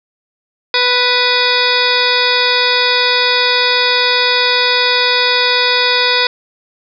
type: harmonic tone with a mistuned harmonic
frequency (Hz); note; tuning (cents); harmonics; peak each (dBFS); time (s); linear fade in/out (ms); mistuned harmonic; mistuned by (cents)
493.9; B4; 0; 1 / 2 / 3 / 4 / 5 / 7 / 8 / 9 / 10; -19 / -19 / -19 / -19 / -19 / -19 / -19 / -19 / -19; 0.74-6.27; 2; 8; -63
effects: none